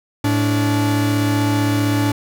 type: tone pair together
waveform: 45% pulse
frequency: 108.3 / 289.3 Hz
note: A2 / D4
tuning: -27 / -26 cents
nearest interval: octave + perfect fourth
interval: 1701 cents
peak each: -18 dBFS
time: 0.24-2.12 s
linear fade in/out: 5 ms
effects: none